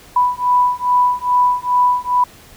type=beating tone pair; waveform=sine; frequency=987.8 / 990.2 Hz; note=B5 / B5; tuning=0 / +4 cents; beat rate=2.4 Hz; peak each=-15 dBFS; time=0.16-2.24 s; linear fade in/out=5 ms; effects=pink hiss -43 dBFS RMS until 2.56 s